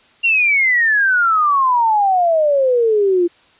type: exponential sweep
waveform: sine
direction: down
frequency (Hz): 2794 to 339.7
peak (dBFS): -11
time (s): 0.23-3.28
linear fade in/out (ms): 20
effects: white hiss -51 dBFS RMS until 3.59 s + resampled to 8000 Hz